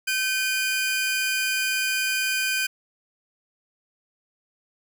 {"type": "tone pair together", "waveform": "sawtooth", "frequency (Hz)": [1542.1, 2448], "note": ["G6", "D#7"], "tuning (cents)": [-29, -29], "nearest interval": "minor sixth", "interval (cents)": 800, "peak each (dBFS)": -22, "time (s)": [0.07, 2.67], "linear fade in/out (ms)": 10, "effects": ["9-bit"]}